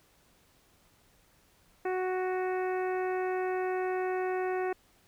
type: harmonic tone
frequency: 370.1 Hz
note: F#4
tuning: in tune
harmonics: 1 / 2 / 3 / 4 / 5 / 6 / 7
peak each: -30 / -35 / -43 / -43 / -43 / -49 / -50 dBFS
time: 1.85-4.73 s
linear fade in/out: 5 ms
effects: pink hiss -65 dBFS RMS until 5.07 s